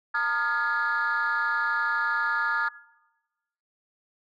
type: tone cluster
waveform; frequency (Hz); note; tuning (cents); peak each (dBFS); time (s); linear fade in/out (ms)
sine; 914 / 1223 / 1410 / 1687; A#5 / D#6 / F6 / G#6; -34 / -30 / +16 / +27; -31 / -29 / -26 / -26; 0.14-2.69; 10
effects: noise-tail reverb RT60 1.0 s tail -20 dB re dry + tanh soft clip ceiling -18 dBFS